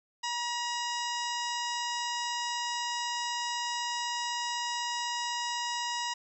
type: harmonic tone with a mistuned harmonic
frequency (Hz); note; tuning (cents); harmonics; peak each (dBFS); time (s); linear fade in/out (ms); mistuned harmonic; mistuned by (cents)
956; A#5; +43; 1 / 2 / 3 / 4 / 5 / 6 / 7 / 8; -34 / -39 / -39 / -42 / -40 / -43 / -46 / -46; 0.23-6.14; 10; 5; +89
effects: 11-bit